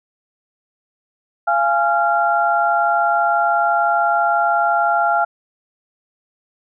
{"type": "tone cluster", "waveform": "sine", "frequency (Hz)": [688, 828, 1383], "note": ["F5", "G#5", "F6"], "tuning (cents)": [-26, -5, -17], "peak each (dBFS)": -18, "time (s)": [1.47, 5.25], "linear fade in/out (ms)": 10, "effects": []}